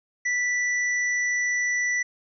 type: tone with hard clipping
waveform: sine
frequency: 1969 Hz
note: B6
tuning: 6 cents flat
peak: -24 dBFS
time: 0.25-2.03 s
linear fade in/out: 10 ms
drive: 11 dB
effects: resampled to 16000 Hz